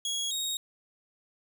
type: tone pair in turn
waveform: 25% pulse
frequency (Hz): 3322 / 3755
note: G#7 / A#7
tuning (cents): 0 / +12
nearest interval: major second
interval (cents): 212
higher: second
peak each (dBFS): -26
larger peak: neither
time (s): 0.05-0.31 / 0.31-0.57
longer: neither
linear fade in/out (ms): 2
effects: none